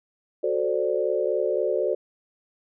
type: chord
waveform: sine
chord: D dominant seventh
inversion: first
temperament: equal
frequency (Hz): 370 / 440 / 523.3 / 587.3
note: F#4 / A4 / C5 / D5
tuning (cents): 0 / 0 / 0 / 0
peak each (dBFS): -27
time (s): 0.43-1.95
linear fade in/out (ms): 10
effects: none